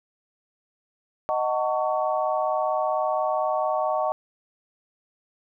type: chord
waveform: sine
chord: D# half-diminished seventh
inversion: none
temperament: just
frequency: 622.3 / 746.7 / 896 / 1120.1 Hz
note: D#5 / F#5 / A5 / C#6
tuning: 0 / +16 / +31 / +18 cents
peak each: -25 / -27 / -30 / -29 dBFS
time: 1.29-4.12 s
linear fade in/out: 0 ms
effects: none